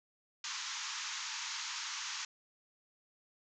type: band-pass noise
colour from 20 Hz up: white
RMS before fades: -41 dBFS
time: 0.44-2.25 s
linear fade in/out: 2 ms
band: 870 to 7000 Hz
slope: 96 dB/octave
effects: none